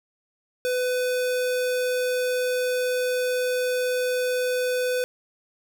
square tone, 501 Hz, B4, 25 cents sharp, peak -23 dBFS, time 0.65-5.04 s, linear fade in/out 0 ms, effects none

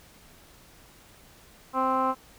15% pulse tone with low-pass filter, 261.6 Hz, C4, in tune, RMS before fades -25 dBFS, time 1.73-2.15 s, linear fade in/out 50 ms, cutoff 1200 Hz, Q 5.9, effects pink hiss -54 dBFS RMS until 2.38 s

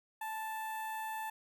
sawtooth tone with notch filter, 879 Hz, A5, 2 cents flat, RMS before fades -40 dBFS, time 0.21-1.3 s, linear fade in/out 5 ms, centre 5000 Hz, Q 0.56, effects none

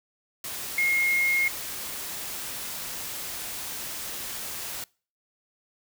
sine tone in noise, 2148 Hz, C7, 45 cents sharp, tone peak -21 dBFS, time 0.78-1.48 s, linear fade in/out 2 ms, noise white, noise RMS -35 dBFS, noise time 0.44-4.84 s, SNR +11 dB, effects noise-tail reverb RT60 0.4 s tail -25 dB re dry

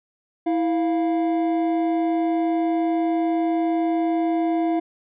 triangle tone pair together, 327.2 / 698.5 Hz, E4 / F5, -13 / 0 cents, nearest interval octave + minor second, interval 1313 cents, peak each -18 / -23 dBFS, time 0.46-4.8 s, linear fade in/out 10 ms, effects resampled to 8000 Hz

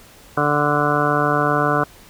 harmonic tone, 147 Hz, D3, 2 cents sharp, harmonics 1 / 2 / 3 / 4 / 5 / 7 / 8 / 9 / 10, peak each -24 / -24 / -24 / -24 / -24 / -24 / -24 / -24 / -24 dBFS, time 0.37-1.84 s, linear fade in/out 5 ms, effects pink hiss -46 dBFS RMS until 2.09 s

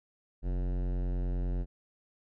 sine tone with hard clipping, 44.93 Hz, F1, 50 cents sharp, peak -31 dBFS, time 0.42-1.66 s, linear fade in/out 50 ms, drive 18 dB, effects none

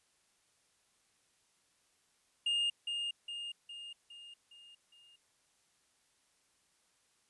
triangle tone with echo, 2829 Hz, F7, 22 cents sharp, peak -28 dBFS, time 2.46-2.7 s, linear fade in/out 5 ms, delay 410 ms, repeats 6, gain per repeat -5 dB, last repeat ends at 5.16 s, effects white hiss -73 dBFS RMS until 7.29 s + resampled to 24000 Hz

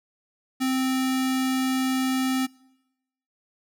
square tone with notch filter, 261 Hz, C4, 4 cents flat, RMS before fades -24 dBFS, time 0.6-2.47 s, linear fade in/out 20 ms, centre 530 Hz, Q 0.8, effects noise-tail reverb RT60 0.9 s tail -24 dB re dry

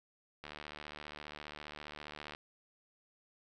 click train, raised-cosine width 0.3 ms, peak -29 dBFS, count 144, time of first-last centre 0.44-2.349 s, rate 74.9 Hz, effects none

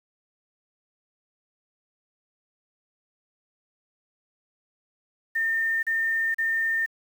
sine tone bursts, 1812 Hz, A#6, 50 cents flat, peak -22 dBFS, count 3, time 5.35-6.862 s, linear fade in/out 10 ms, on 480 ms, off 36 ms, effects 8-bit

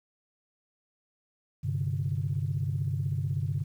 sine chord, G suspended fourth, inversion none, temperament equal, 98 / 130.81 / 146.83 Hz, G2 / C3 / D3, 0 / 0 / 0 cents, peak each -31 dBFS, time 1.63-3.64 s, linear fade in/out 20 ms, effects tanh soft clip ceiling -19 dBFS + 10-bit

